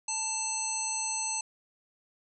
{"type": "harmonic tone with a mistuned harmonic", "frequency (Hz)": 887, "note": "A5", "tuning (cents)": 14, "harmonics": [1, 3, 5, 7, 9], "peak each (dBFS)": [-38, -40, -41, -35, -33], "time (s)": [0.08, 1.41], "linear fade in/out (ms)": 5, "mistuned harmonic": 5, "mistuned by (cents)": -71, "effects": []}